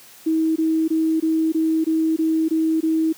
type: tone bursts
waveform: sine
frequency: 320 Hz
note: D#4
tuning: 49 cents sharp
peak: -16 dBFS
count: 9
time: 0.26-3.128 s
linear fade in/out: 10 ms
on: 300 ms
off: 21 ms
effects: white hiss -46 dBFS RMS until 3.17 s + high-pass 100 Hz 12 dB/octave